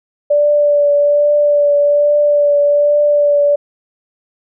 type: tone with vibrato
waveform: sine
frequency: 583 Hz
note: D5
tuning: 13 cents flat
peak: -8 dBFS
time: 0.3-3.56 s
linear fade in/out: 10 ms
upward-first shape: triangle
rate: 1.2 Hz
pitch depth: 19 cents each way
effects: none